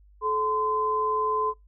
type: tone pair together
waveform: sine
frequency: 432.1 / 1027.7 Hz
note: A4 / C6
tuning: -31 / -31 cents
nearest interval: octave + minor third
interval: 1500 cents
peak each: -28 / -24 dBFS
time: 0.21-1.54 s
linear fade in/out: 50 ms
effects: noise-tail reverb RT60 0.2 s tail -26 dB re dry + added 50 Hz sine -52 dBFS peak until 1.67 s